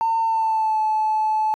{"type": "tone with pitch glide", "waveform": "triangle", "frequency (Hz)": [905, 866.1], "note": ["A5", "A5"], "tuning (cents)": [48, -28], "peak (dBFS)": -14, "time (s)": [0.01, 1.54], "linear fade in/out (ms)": 0, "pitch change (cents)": -76, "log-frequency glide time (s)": [0.2, 0.8], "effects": ["tanh soft clip ceiling -15 dBFS"]}